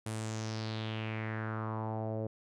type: tone with low-pass filter sweep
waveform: sawtooth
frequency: 110 Hz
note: A2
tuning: in tune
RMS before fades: -37 dBFS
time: 0.06-2.27 s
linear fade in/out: 5 ms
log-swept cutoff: 10000 to 520 Hz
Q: 3.6
effects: none